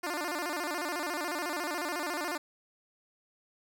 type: tone with vibrato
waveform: 10% pulse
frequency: 324.3 Hz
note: E4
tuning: 28 cents flat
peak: -24 dBFS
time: 0.03-2.38 s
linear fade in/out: 10 ms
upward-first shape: square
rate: 14 Hz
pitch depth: 150 cents each way
effects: none